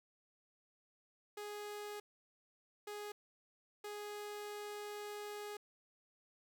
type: tone bursts at uneven times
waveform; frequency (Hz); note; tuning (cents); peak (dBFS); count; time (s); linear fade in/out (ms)
sawtooth; 415.3; G#4; 0; -40; 3; 1.37-2 / 2.87-3.12 / 3.84-5.57; 5
effects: 11-bit